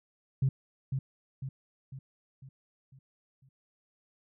sine tone with echo, 133.6 Hz, C3, 36 cents sharp, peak -22 dBFS, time 0.42-0.49 s, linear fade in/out 5 ms, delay 500 ms, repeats 6, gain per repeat -6 dB, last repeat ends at 3.49 s, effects tanh soft clip ceiling -18 dBFS

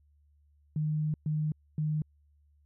sine tone bursts at uneven times, 153.1 Hz, D#3, 28 cents flat, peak -27 dBFS, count 3, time 0.76-1.14 / 1.26-1.52 / 1.78-2.02 s, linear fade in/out 2 ms, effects added 73 Hz sine -62 dBFS peak until 2.65 s

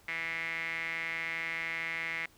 sawtooth tone with band-pass filter, 164.81 Hz, E3, in tune, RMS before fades -36 dBFS, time 0.08-2.26 s, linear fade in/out 5 ms, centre 2100 Hz, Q 8.5, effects pink hiss -62 dBFS RMS until 2.37 s

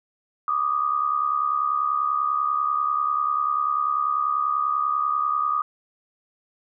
sine tone pair together, 1166.8 / 1237 Hz, D6 / D#6, -12 / -10 cents, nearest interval minor second, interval 102 cents, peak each -25 / -22 dBFS, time 0.48-5.62 s, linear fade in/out 2 ms, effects none

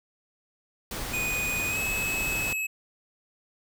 pink noise, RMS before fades -34 dBFS, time 0.91-2.53 s, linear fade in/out 2 ms
square tone with pitch glide, 2480 to 2579 Hz, D#7 to E7, -6 to -39 cents, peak -28 dBFS, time 1.13-2.67 s, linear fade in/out 10 ms, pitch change +67 cents, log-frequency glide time 1.69-1.78 s
effects none

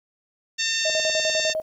harmonic tone, 904 Hz, A5, 47 cents sharp, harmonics 2 / 3 / 4 / 5 / 6 / 7 / 8, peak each -29 / -29 / -28 / -30 / -31 / -31 / -33 dBFS, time 0.58-1.54 s, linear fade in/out 20 ms
sine tone with tremolo, 630 Hz, D#5, 21 cents sharp, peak -22 dBFS, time 0.85-1.62 s, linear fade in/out 5 ms, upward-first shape square, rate 10 Hz, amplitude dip 80%
effects 9-bit

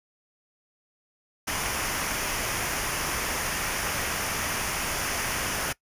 pink noise with comb filter, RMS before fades -29 dBFS, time 1.47-5.73 s, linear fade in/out 10 ms, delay 0.25 ms, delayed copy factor -0.55, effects noise-tail reverb RT60 0.1 s tail -21 dB re dry + resampled to 32000 Hz

